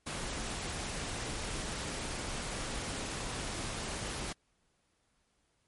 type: noise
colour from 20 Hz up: pink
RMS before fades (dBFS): -38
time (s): 0.06-4.33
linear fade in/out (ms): 10
effects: pink hiss -75 dBFS RMS until 5.67 s + MP3 48 kbps